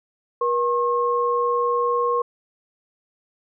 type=tone pair together; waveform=sine; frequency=480 / 1077.6 Hz; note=B4 / C#6; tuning=-49 / -49 cents; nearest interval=octave + major second; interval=1400 cents; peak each=-21 dBFS; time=0.41-2.22 s; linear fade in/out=5 ms; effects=none